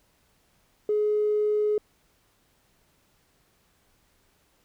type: tone with tanh clipping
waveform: triangle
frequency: 421.4 Hz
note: G#4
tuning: 25 cents sharp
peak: -21 dBFS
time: 0.89-1.78 s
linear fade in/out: 2 ms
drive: 4 dB
effects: pink hiss -66 dBFS RMS until 4.64 s